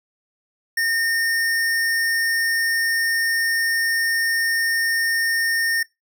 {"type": "tone", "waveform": "square", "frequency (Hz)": 1827, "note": "A#6", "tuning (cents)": -35, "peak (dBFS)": -19, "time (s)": [0.77, 5.83], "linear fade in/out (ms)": 5, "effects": ["noise-tail reverb RT60 0.2 s tail -23 dB re dry"]}